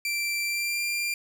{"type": "tone with pitch glide", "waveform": "sawtooth", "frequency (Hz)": [2349, 2383], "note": ["D7", "D7"], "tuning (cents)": [0, 25], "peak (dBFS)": -23, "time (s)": [0.05, 1.14], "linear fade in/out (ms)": 2, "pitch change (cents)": 25, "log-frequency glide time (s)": [0.45, 0.82], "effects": []}